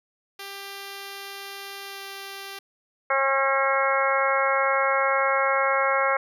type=tone with pitch glide; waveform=5% pulse; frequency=395.8 to 393.1 Hz; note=G4 to G4; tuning=+17 to +5 cents; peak=-24 dBFS; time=0.39-2.59 s; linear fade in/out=5 ms; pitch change=-12 cents; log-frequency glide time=1.85-2 s
type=harmonic tone; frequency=271.1 Hz; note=C#4; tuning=38 cents flat; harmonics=2 / 3 / 4 / 5 / 6 / 7 / 8; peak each=-25 / -29 / -26 / -26 / -30 / -32 / -28 dBFS; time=3.1-6.17 s; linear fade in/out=5 ms
effects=none